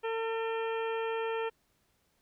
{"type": "harmonic tone with a mistuned harmonic", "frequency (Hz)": 451.6, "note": "A4", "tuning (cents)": 45, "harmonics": [1, 2, 3, 4, 5, 6, 7], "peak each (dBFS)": [-32, -38, -42, -44, -46, -48, -49], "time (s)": [0.03, 1.5], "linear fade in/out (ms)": 20, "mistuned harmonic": 5, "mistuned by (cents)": 100, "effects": ["pink hiss -73 dBFS RMS until 2.21 s"]}